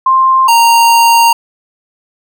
sine / square tone pair in turn, 1052 / 928.1 Hz, C6 / A#5, +9 / -8 cents, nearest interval major second, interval 217 cents, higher first, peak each -5 dBFS, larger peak neither, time 0.06-0.48 / 0.48-1.33 s, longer second, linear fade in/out 5 ms, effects none

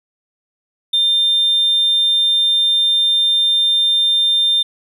triangle tone, 3600 Hz, A7, 39 cents sharp, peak -9 dBFS, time 0.93-4.63 s, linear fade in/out 10 ms, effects tanh soft clip ceiling -8 dBFS

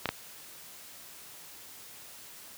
clicks, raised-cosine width 0.3 ms, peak -12 dBFS, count 2, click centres 0.057 / 0.09 s, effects white hiss -49 dBFS RMS until 2.57 s + high-pass 60 Hz 12 dB/octave

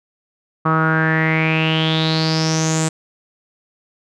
sawtooth tone with low-pass filter sweep, 159.3 Hz, D#3, 41 cents sharp, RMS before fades -17 dBFS, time 0.65-2.89 s, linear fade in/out 10 ms, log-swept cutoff 1200 to 7800 Hz, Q 8, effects none

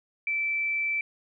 sine tone, 2326 Hz, D7, 17 cents flat, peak -25 dBFS, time 0.27-1.01 s, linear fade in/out 2 ms, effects none

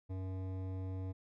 sine tone with hard clipping, 94 Hz, F#2, 28 cents sharp, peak -40 dBFS, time 0.09-1.13 s, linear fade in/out 20 ms, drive 14 dB, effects none

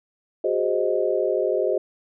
sine chord, Ab dominant seventh, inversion third, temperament equal with one note detuned, 370 / 410.5 / 523.3 / 622.3 Hz, Gb4 / Ab4 / C5 / Eb5, 0 / -20 / 0 / 0 cents, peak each -25 dBFS, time 0.44-1.78 s, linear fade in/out 5 ms, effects none

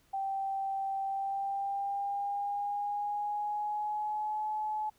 sine tone with pitch glide, 780 to 855.5 Hz, G5 to A5, -9 to -49 cents, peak -31 dBFS, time 0.13-4.9 s, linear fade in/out 10 ms, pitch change +160 cents, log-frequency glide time 1.03-4.47 s, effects pink hiss -68 dBFS RMS until 4.98 s

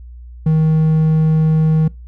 triangle tone, 157.7 Hz, D#3, 24 cents sharp, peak -8 dBFS, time 0.46-1.88 s, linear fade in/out 5 ms, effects noise-tail reverb RT60 0.3 s tail -25 dB re dry + added 60 Hz sine -32 dBFS peak until 2.07 s

